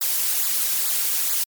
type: noise with flanger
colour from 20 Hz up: blue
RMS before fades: -22 dBFS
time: 0.01-1.44 s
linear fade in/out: 5 ms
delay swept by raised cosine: 0.33 to 4.73 ms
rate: 2.3 Hz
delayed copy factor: -0.95
effects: MP3 96 kbps